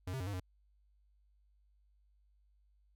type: tone with pitch steps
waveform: square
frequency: 91.4 / 132.4 / 90.8 / 101.4 / 91.5 Hz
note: F#2 / C3 / F#2 / G#2 / F#2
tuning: -21 / +21 / -32 / -41 / -19 cents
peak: -38 dBFS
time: 0.07-0.4 s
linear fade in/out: 5 ms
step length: 66 ms
effects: added 50 Hz sine -67 dBFS peak until 2.95 s